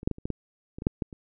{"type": "clicks", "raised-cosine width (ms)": 3, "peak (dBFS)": [-27, -10, -16, -30, -18, -16, -25, -23, -9, -15, -29], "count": 11, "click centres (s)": [0.031, 0.075, 0.113, 0.184, 0.255, 0.303, 0.785, 0.821, 0.869, 1.022, 1.128], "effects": []}